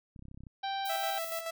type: clicks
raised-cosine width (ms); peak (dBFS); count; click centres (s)
5; -36; 11; 0.162 / 0.193 / 0.224 / 0.254 / 0.284 / 0.314 / 0.345 / 0.375 / 0.406 / 0.436 / 0.468
type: harmonic tone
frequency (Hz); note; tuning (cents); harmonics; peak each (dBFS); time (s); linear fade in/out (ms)
783; G5; -2; 1 / 2 / 3 / 4 / 5 / 6 / 7; -33 / -43 / -48 / -45 / -42 / -53 / -55; 0.63-1.19; 10
type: noise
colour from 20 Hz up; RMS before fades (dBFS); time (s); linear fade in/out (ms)
violet; -42; 0.85-1.41; 5
type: tone with tremolo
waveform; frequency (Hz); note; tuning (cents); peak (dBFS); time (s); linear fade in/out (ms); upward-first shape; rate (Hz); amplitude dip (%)
sawtooth; 659.3; E5; 0; -30; 0.89-1.51; 10; square; 7; 50
effects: none